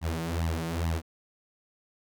sawtooth tone with flanger, 82.41 Hz, E2, in tune, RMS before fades -30 dBFS, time 0.01-1.02 s, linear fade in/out 50 ms, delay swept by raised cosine 1 to 5.7 ms, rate 2.3 Hz, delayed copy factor +0.95, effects none

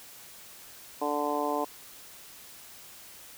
harmonic tone, 146.83 Hz, D3, in tune, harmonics 2 / 3 / 4 / 5 / 6 / 7, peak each -34 / -34 / -34 / -34 / -34 / -34 dBFS, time 1.01-1.65 s, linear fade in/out 10 ms, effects white hiss -49 dBFS RMS until 3.37 s

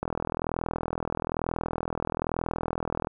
click train, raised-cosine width 1 ms, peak -14 dBFS, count 126, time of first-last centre 0.03-3.071 s, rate 41.1 Hz, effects none

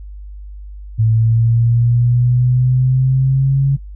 sine exponential sweep, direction up, 110.6 to 138.59 Hz, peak -10 dBFS, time 0.98-3.77 s, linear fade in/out 20 ms, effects noise-tail reverb RT60 0.1 s tail -19 dB re dry + added 50 Hz sine -29 dBFS peak until 3.95 s

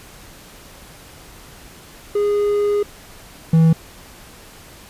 triangle tone pair in turn, 411.5 / 162.5 Hz, G#4 / E3, -16 / -24 cents, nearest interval octave + major third, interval 1608 cents, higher first, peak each -13 / -7 dBFS, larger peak second, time 2.15-2.83 / 3.53-3.73 s, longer first, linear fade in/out 5 ms, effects pink hiss -42 dBFS RMS until 4.89 s + resampled to 32000 Hz

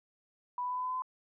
sine tone with pitch steps, 987 / 992.7 / 998.5 / 1004.3 / 1010.1 / 1015.9 / 1021.8 Hz, B5 / B5 / B5 / B5 / B5 / B5 / C6, -1 / +9 / +19 / +29 / +39 / +49 / -41 cents, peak -32 dBFS, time 0.58-1.021 s, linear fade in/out 2 ms, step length 63 ms, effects none

